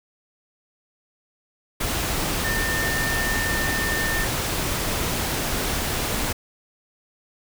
sine tone in noise, 1800 Hz, A6, 39 cents sharp, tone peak -25 dBFS, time 2.44-4.25 s, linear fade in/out 10 ms, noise pink, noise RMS -25 dBFS, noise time 1.8-6.33 s, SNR -3 dB, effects none

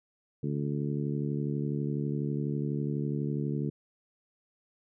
harmonic tone, 72.1 Hz, D2, 31 cents flat, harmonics 2 / 3 / 4 / 5 / 6, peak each -31 / -35 / -37 / -39 / -41 dBFS, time 0.43-3.7 s, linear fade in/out 5 ms, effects none

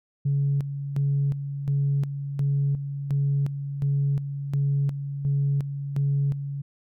sine tone with tremolo, 140.4 Hz, C#3, 22 cents sharp, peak -19 dBFS, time 0.25-6.62 s, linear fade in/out 10 ms, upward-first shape square, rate 1.4 Hz, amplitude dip 65%, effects tanh soft clip ceiling -16 dBFS

